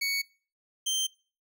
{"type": "tone pair in turn", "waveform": "25% pulse", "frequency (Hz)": [2229, 3134], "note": ["C#7", "G7"], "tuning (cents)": [9, -1], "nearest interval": "tritone", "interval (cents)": 590, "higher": "second", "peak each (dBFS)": -23, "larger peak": "neither", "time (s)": [[0.01, 0.22], [0.86, 1.07]], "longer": "neither", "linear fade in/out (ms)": 10, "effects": ["noise-tail reverb RT60 0.4 s tail -24 dB re dry"]}